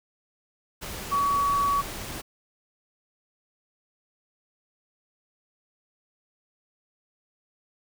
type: tone in noise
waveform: sine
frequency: 1131 Hz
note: C#6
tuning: 34 cents sharp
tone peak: -21 dBFS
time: 1.11-1.82 s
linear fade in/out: 20 ms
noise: pink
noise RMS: -36 dBFS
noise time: 0.81-2.22 s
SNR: +12 dB
effects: none